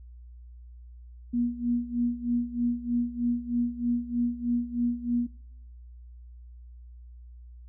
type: tone with tremolo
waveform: sine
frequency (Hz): 239.9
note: A#3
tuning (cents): +50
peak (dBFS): -22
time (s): 1.33-5.27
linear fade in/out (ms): 10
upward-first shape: sine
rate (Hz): 3.2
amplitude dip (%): 85
effects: noise-tail reverb RT60 0.8 s tail -21 dB re dry + added 60 Hz sine -44 dBFS peak until 7.68 s